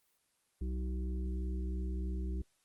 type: harmonic tone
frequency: 63 Hz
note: B1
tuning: 35 cents sharp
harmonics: 1 / 3 / 5 / 6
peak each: -34 / -44 / -48 / -50 dBFS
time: 0.61-2.42 s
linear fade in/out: 5 ms
effects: white hiss -75 dBFS RMS until 2.64 s + Opus 24 kbps